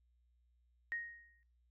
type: tone with exponential decay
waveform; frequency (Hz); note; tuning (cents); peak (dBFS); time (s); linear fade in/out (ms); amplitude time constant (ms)
sine; 1870; A#6; +5; -35; 0.92-1.43; 0; 110
effects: noise-tail reverb RT60 0.4 s tail -22 dB re dry + added 60 Hz sine -70 dBFS peak until 1.7 s